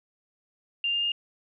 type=tone with pitch steps; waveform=sine; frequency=2794 / 2810 / 2826 Hz; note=F7 / F7 / F7; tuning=0 / +10 / +20 cents; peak=-24 dBFS; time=0.84-1.119 s; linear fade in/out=2 ms; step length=93 ms; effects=none